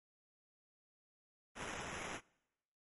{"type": "noise with sample-and-hold", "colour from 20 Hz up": "violet", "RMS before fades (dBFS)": -45, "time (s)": [1.55, 2.21], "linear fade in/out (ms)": 50, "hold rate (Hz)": 4410, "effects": ["noise-tail reverb RT60 1.0 s tail -26 dB re dry", "MP3 48 kbps"]}